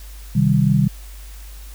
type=chord; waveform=sine; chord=C minor; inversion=none; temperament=equal; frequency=130.81 / 155.56 / 196 Hz; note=C3 / Eb3 / G3; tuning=0 / 0 / 0 cents; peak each=-17 dBFS; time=0.35-0.88 s; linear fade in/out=10 ms; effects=added 50 Hz sine -34 dBFS peak until 1.74 s + white hiss -45 dBFS RMS until 1.74 s